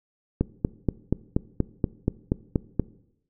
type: click train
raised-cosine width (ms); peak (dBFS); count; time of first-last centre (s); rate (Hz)
3; -8; 11; 0.41-2.797; 4.19
effects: noise-tail reverb RT60 0.8 s tail -20 dB re dry